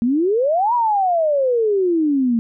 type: exponential two-way sweep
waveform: sine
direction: up then down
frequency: 225 to 987.8 to 225 Hz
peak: -14 dBFS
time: 0.02-2.39 s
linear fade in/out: 0 ms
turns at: 0.74 s
effects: none